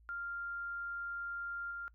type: tone with level steps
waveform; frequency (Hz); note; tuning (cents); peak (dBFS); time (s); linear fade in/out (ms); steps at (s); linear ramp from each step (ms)
sine; 1395; F6; -2; -38 / -40; 0.09-1.88; 0; 1.71; 2
effects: noise-tail reverb RT60 0.1 s tail -23 dB re dry + added 56 Hz sine -60 dBFS peak until 1.94 s